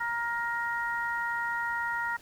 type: harmonic tone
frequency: 469.3 Hz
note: A#4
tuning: 12 cents sharp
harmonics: 2 / 3 / 4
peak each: -33 / -33 / -33 dBFS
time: 0-2.17 s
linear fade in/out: 10 ms
effects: pink hiss -55 dBFS RMS until 2.21 s